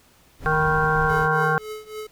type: noise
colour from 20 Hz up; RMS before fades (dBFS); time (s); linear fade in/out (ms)
brown; -32; 0.39-1.29; 50
type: harmonic tone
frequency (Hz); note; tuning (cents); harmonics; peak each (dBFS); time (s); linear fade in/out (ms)
155.56; D#3; 0; 1 / 3 / 5 / 7 / 9 / 10; -25 / -25 / -25 / -25 / -25 / -25; 0.46-1.58; 0
type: tone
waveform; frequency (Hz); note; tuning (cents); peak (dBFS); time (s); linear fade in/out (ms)
sine; 987.8; B5; 0; -30; 0.52-1.44; 5
type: tone with tremolo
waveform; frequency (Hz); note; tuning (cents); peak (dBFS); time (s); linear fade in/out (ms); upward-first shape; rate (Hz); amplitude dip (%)
square; 429.8; A4; -41; -30; 1.09-2.07; 5; triangle; 3.6; 90
effects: pink hiss -56 dBFS RMS until 2.11 s